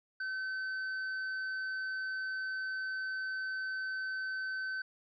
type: tone with hard clipping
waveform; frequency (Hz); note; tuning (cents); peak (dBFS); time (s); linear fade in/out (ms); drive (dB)
sine; 1530; G6; -42; -36; 0.2-4.82; 5; 4
effects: resampled to 22050 Hz